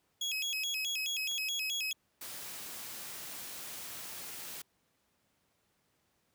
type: tone with vibrato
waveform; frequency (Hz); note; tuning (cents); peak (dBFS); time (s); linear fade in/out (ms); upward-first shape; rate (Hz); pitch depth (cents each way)
30% pulse; 2917; F#7; -25; -30; 0.21-1.93; 5; square; 4.7; 230
type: clicks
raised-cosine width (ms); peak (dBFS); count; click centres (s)
0.2; -35 / -43; 2; 1.315 / 1.329
type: noise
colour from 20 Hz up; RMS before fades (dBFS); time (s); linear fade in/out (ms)
white; -44; 2.21-4.62; 5
effects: pink hiss -75 dBFS RMS until 6.34 s + high-pass 80 Hz 12 dB/octave